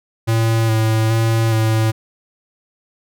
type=tone with vibrato; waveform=square; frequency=112 Hz; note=A2; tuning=31 cents sharp; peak=-14 dBFS; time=0.27-1.92 s; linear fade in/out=20 ms; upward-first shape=square; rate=1.2 Hz; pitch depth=19 cents each way; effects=none